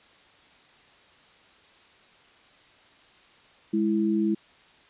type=tone pair together; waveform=sine; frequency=207.7 / 329.7 Hz; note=G#3 / E4; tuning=0 / 0 cents; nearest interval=minor sixth; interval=800 cents; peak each=-24 dBFS; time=3.73-4.35 s; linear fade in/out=10 ms; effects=white hiss -56 dBFS RMS until 4.89 s + resampled to 8000 Hz